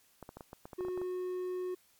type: clicks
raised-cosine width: 1 ms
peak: -31 dBFS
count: 12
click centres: 0.227 / 0.291 / 0.37 / 0.408 / 0.531 / 0.655 / 0.732 / 0.808 / 0.85 / 0.884 / 0.976 / 1.016 s
type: tone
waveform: triangle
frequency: 364.8 Hz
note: F#4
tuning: 24 cents flat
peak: -32 dBFS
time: 0.78-1.75 s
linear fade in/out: 10 ms
effects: white hiss -67 dBFS RMS until 1.99 s + MP3 96 kbps